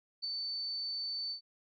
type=tone with ADSR envelope; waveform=sine; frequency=4527 Hz; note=C#8; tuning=36 cents sharp; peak=-32 dBFS; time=0.22-1.41 s; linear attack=25 ms; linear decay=5 ms; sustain=-3 dB; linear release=100 ms; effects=none